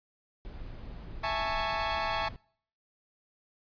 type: noise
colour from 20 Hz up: brown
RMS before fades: -42 dBFS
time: 0.45-2.36 s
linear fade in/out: 0 ms
type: chord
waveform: sawtooth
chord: A major seventh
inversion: second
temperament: equal with one note detuned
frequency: 659.3 / 830.6 / 885.1 / 1108.7 Hz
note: E5 / G#5 / A5 / C#6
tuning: 0 / 0 / +10 / 0 cents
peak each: -31 dBFS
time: 1.23-2.29 s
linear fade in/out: 10 ms
effects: noise-tail reverb RT60 0.6 s tail -26 dB re dry + resampled to 11025 Hz